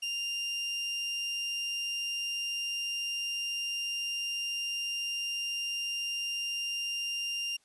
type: tone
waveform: 30% pulse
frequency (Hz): 2794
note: F7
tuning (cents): 0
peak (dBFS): -29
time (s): 0.02-7.57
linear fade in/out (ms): 10
effects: white hiss -69 dBFS RMS until 7.64 s + resampled to 24000 Hz